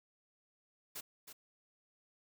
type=noise with echo; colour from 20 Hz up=white; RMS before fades=-44 dBFS; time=0.95-1.01 s; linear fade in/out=10 ms; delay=320 ms; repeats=1; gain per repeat=-8 dB; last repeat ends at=1.33 s; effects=none